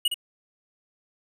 square tone with echo, 2900 Hz, F#7, 35 cents flat, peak -20 dBFS, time 0.05-0.08 s, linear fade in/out 5 ms, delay 63 ms, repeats 1, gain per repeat -6 dB, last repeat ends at 0.143 s, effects none

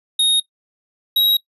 square tone pair in turn, 3729 / 3829 Hz, A#7 / A#7, 0 / +46 cents, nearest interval unison, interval 46 cents, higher second, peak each -13 dBFS, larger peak neither, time 0.19-0.4 / 1.16-1.37 s, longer neither, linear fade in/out 5 ms, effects noise-tail reverb RT60 0.1 s tail -21 dB re dry + resampled to 32000 Hz

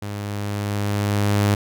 sawtooth tone with level ramp, 102.4 Hz, G#2, 24 cents flat, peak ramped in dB -24 to -11 dBFS, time 0.02-1.55 s, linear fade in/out 5 ms, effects none

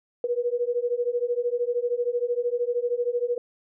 sine beating tone pair, 477.1 / 490.1 Hz, A#4 / B4, +40 / -13 cents, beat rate 13 Hz, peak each -26 dBFS, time 0.24-3.38 s, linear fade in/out 2 ms, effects none

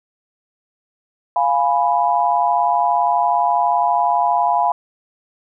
sine chord, F diminished, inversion none, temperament equal, 698.5 / 830.6 / 987.8 Hz, F5 / Ab5 / Cb6, 0 / 0 / 0 cents, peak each -18 dBFS, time 1.36-4.72 s, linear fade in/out 2 ms, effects none

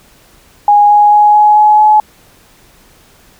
sine tone with pitch steps, 825 / 830.3 / 835.6 / 840.9 / 846.2 / 851.6 Hz, G#5 / G#5 / G#5 / G#5 / G#5 / G#5, -12 / -1 / +10 / +21 / +32 / +43 cents, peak -3 dBFS, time 0.68-2 s, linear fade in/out 2 ms, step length 220 ms, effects pink hiss -45 dBFS RMS until 3.39 s

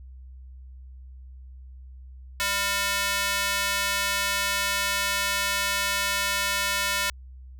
square tone with high-pass filter, 200 Hz, G3, 35 cents sharp, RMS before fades -26 dBFS, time 2.4-7.1 s, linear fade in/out 0 ms, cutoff 1600 Hz, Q 0.86, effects added 64 Hz sine -41 dBFS peak until 7.59 s

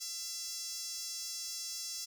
sawtooth tone with high-pass filter, 674 Hz, E5, 38 cents sharp, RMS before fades -41 dBFS, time 0-2.06 s, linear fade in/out 20 ms, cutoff 5600 Hz, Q 3.3, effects none

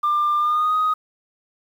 sine tone with pitch glide, 1194 to 1251.2 Hz, D6 to D#6, +28 to +9 cents, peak -15 dBFS, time 0.03-0.94 s, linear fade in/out 10 ms, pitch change +81 cents, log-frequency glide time 0.38-0.75 s, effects tanh soft clip ceiling -14 dBFS + 8-bit

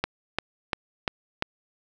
click train, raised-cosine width 0.3 ms, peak -8 dBFS, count 5, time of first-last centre 0.04-1.424 s, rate 2.89 Hz, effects none

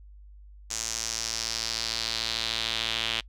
sawtooth tone with band-pass filter sweep, 113.5 Hz, A#2, 46 cents flat, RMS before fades -31 dBFS, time 0.7-3.21 s, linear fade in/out 10 ms, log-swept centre 6600 to 3200 Hz, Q 3.2, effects noise-tail reverb RT60 0.1 s tail -25 dB re dry + added 50 Hz sine -46 dBFS peak until 3.28 s

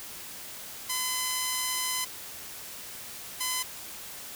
5% pulse tone pair in turn, 1017 / 1017 Hz, C6 / C6, -50 / -50 cents, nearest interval unison, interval 0 cents, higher neither, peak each -16 dBFS, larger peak neither, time 0.89-2.05 / 3.4-3.63 s, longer first, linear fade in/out 10 ms, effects white hiss -42 dBFS RMS until 4.35 s

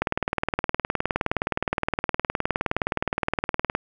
click train, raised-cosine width 0.5 ms, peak -7 dBFS, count 73, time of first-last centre 0.02-3.751 s, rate 19.3 Hz, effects none

